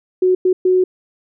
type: tone bursts at uneven times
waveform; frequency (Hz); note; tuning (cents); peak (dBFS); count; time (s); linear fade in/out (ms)
sine; 368.7; F#4; -6; -10; 3; 0.22-0.35 / 0.45-0.53 / 0.65-0.84; 5
effects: none